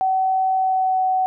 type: tone with pitch glide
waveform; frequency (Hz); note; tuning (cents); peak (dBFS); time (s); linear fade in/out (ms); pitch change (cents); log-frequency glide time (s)
sine; 758 to 750.2; F#5 to F#5; +42 to +24; -16; 0.01-1.26; 0; -18; 0.54-1.04
effects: none